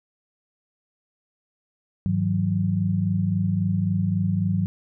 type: tone cluster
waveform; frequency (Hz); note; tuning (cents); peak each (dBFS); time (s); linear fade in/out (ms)
sine; 103.5 / 159.8 / 183.5; G#2 / D#3 / F#3; -5 / +47 / -14; -24 / -27 / -23; 2.06-4.66; 0
effects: none